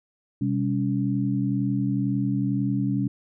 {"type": "tone cluster", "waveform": "sine", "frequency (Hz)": [128.1, 199.2, 281.2], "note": ["C3", "G3", "C#4"], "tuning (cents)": [-36, 28, 25], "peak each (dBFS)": -26, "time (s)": [0.41, 3.08], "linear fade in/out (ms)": 5, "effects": []}